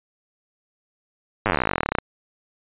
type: slowing click train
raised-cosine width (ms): 0.5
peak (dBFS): -5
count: 29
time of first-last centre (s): 1.46-1.986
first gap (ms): 9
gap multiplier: 1.05
effects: resampled to 8000 Hz